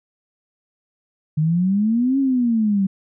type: exponential two-way sweep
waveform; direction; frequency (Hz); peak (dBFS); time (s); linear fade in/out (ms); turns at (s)
sine; up then down; 150 to 276.6 to 189.6; -15; 1.37-2.87; 10; 2.19
effects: none